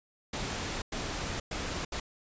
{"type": "noise bursts at uneven times", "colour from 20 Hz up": "pink", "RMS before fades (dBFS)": -35, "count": 4, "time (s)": [[0.33, 0.82], [0.92, 1.4], [1.51, 1.85], [1.92, 2]], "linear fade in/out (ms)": 5, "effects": ["resampled to 16000 Hz"]}